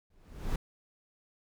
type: noise with exponential growth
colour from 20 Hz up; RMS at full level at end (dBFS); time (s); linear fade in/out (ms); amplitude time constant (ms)
brown; -28; 0.1-0.56; 5; 100
effects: none